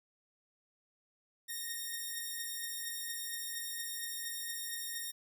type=beating tone pair; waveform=5% pulse; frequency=1850 / 1854.3 Hz; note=A#6 / A#6; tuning=-14 / -10 cents; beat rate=4.3 Hz; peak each=-29 / -34 dBFS; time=1.48-5.12 s; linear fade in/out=20 ms; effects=none